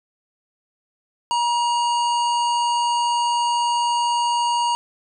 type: harmonic tone with a mistuned harmonic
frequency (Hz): 952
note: A#5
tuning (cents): +36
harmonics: 1 / 3 / 5 / 7 / 9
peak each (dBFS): -18 / -28 / -32 / -35 / -37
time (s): 1.31-4.75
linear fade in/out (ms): 0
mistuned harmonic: 5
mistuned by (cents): -72
effects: none

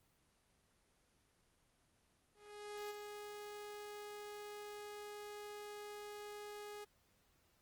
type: tone with ADSR envelope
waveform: sawtooth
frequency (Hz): 415.3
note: G#4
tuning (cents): 0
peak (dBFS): -39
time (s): 2.34-6.85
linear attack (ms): 560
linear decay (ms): 22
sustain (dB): -5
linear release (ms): 14
effects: pink hiss -75 dBFS RMS until 7.61 s + Opus 24 kbps

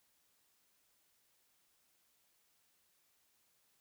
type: silence
effects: white hiss -75 dBFS RMS until 3.8 s

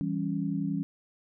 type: chord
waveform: sine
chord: C# diminished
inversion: first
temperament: equal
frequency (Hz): 164.81 / 196 / 277.2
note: E3 / G3 / C#4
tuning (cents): 0 / 0 / 0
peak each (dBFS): -32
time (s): 0.01-0.83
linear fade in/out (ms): 0
effects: none

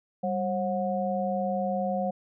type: tone cluster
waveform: sine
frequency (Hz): 196 / 539 / 728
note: G3 / C#5 / F#5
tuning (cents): 0 / -49 / -28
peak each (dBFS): -30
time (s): 0.23-2.11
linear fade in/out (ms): 10
effects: none

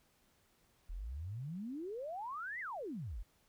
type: exponential two-way sweep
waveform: sine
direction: up then down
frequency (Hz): 37.92 to 2087 to 37.92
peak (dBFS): -40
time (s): 0.89-3.23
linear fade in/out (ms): 10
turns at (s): 2.6
effects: pink hiss -72 dBFS RMS until 3.48 s

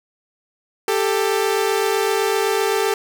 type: tone pair together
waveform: sawtooth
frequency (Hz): 394.1 / 441.9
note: G4 / A4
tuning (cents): +9 / +7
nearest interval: major second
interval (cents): 198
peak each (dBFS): -16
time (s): 0.88-2.94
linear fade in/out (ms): 2
effects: none

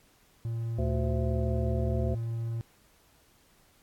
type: tone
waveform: triangle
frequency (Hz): 115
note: A#2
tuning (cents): -23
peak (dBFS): -28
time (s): 0.45-2.61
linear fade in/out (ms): 0
type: harmonic tone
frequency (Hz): 74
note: D2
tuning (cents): +14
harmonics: 1 / 3 / 5 / 7 / 9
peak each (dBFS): -29 / -35 / -37 / -37 / -38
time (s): 0.78-2.15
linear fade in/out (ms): 10
effects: pink hiss -63 dBFS RMS until 3.82 s + AAC 64 kbps

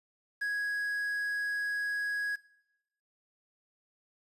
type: tone with quantisation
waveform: triangle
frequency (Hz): 1661.2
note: G#6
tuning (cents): 0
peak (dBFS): -28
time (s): 0.41-2.36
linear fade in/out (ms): 10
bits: 9
effects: noise-tail reverb RT60 0.9 s tail -21 dB re dry + resampled to 32000 Hz

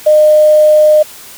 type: tone with quantisation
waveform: sine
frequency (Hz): 610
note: D#5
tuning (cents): -34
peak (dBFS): -3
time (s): 0.06-1.03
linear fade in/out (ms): 10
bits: 5
effects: white hiss -33 dBFS RMS until 1.37 s

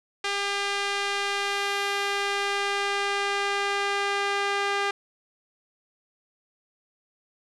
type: tone with band-pass filter sweep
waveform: sawtooth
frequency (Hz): 401.1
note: G4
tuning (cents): +40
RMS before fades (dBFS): -27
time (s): 0.24-4.91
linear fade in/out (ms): 5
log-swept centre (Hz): 2800 to 1800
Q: 0.77
effects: resampled to 24000 Hz + 8-bit

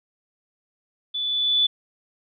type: tone with level ramp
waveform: sine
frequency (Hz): 3473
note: A7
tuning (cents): -23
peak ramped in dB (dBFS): -25 to -15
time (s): 1.14-1.67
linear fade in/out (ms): 10
effects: none

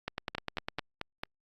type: two click trains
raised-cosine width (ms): 0.3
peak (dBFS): -18 / -17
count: 5 / 8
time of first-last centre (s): 0.35-1.235 / 0.08-0.786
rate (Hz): 4.52 / 9.92
effects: Opus 48 kbps

